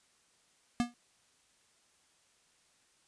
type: tone with exponential decay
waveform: square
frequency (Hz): 240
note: B3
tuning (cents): -49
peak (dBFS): -24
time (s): 0.8-0.94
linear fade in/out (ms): 0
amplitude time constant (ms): 29
effects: white hiss -69 dBFS RMS until 3.07 s + resampled to 22050 Hz